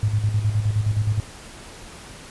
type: tone with tremolo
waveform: sine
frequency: 105.6 Hz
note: G#2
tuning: 29 cents sharp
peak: -16 dBFS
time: 0.03-1.2 s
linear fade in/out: 0 ms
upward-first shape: square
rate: 9.6 Hz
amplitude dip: 60%
effects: pink hiss -41 dBFS RMS until 2.3 s + resampled to 24000 Hz